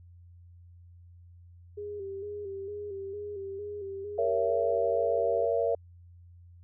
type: tone with vibrato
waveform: sine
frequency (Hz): 402.1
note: G4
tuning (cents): +44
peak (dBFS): -35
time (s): 1.77-5.46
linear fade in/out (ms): 10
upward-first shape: square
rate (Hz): 2.2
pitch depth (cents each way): 45
type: chord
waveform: sine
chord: A# diminished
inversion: none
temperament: just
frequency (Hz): 466.2 / 559.4 / 671.3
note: A#4 / C#5 / E5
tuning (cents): 0 / +16 / +31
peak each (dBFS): -28 / -30 / -29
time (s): 4.18-5.75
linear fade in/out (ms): 5
effects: added 87 Hz sine -50 dBFS peak until 6.63 s